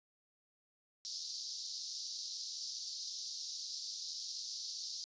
white band-pass noise, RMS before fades -44 dBFS, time 1.05-5.04 s, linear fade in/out 0 ms, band 4200 to 5800 Hz, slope 48 dB/octave, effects resampled to 16000 Hz

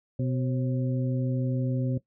harmonic tone with a mistuned harmonic, 126.8 Hz, B2, 46 cents sharp, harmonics 1 / 2 / 3 / 4, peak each -26 / -31 / -40 / -37 dBFS, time 0.19-1.98 s, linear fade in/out 5 ms, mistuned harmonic 4, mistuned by +92 cents, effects noise-tail reverb RT60 0.1 s tail -17 dB re dry

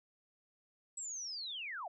sine linear sweep, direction down, 7850 to 620 Hz, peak -40 dBFS, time 0.97-1.88 s, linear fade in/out 5 ms, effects none

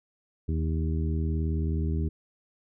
harmonic tone with a mistuned harmonic, 79 Hz, D#2, 27 cents sharp, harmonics 1 / 2 / 3 / 4 / 5, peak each -26 / -32 / -36 / -38 / -40 dBFS, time 0.48-2.09 s, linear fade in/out 10 ms, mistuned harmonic 5, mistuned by +18 cents, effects none

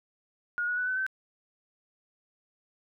sine tone with pitch steps, 1436 / 1461.1 / 1486.6 / 1512.6 / 1539.1 Hz, F6 / F#6 / F#6 / F#6 / G6, +48 / -22 / +8 / +38 / -32 cents, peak -27 dBFS, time 0.58-1.065 s, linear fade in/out 0 ms, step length 97 ms, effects none

